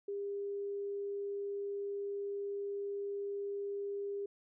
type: tone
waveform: sine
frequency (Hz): 402.1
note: G4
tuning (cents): +44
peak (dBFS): -36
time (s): 0.08-4.26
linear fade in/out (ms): 5
effects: none